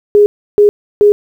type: tone bursts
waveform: sine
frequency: 413.3 Hz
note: G#4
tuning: 8 cents flat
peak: -3 dBFS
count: 3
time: 0.15-1.12 s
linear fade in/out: 0 ms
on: 110 ms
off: 320 ms
effects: 7-bit